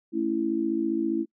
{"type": "chord", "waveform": "sine", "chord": "A major", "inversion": "none", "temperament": "just", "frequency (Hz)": [220, 275, 330], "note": ["A3", "C#4", "E4"], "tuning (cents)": [0, -14, 2], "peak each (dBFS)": [-31, -30, -25], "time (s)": [0.12, 1.26], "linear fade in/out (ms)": 50, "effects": ["noise-tail reverb RT60 0.1 s tail -25 dB re dry"]}